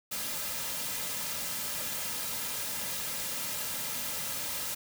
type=noise with comb filter; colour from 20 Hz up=white; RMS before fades=-35 dBFS; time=0.11-4.75 s; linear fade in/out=10 ms; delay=2.7 ms; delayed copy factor=-0.55; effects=none